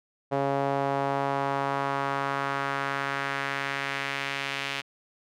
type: tone with band-pass filter sweep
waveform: sawtooth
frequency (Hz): 138.59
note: C#3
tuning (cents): 0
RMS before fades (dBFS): -29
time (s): 0.31-4.82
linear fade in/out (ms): 20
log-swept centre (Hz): 630 to 2700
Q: 1.6
effects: none